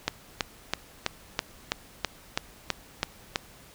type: click train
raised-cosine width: 0.2 ms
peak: -7 dBFS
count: 11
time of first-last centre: 0.08-3.359 s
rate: 3.05 Hz
effects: pink hiss -52 dBFS RMS until 3.74 s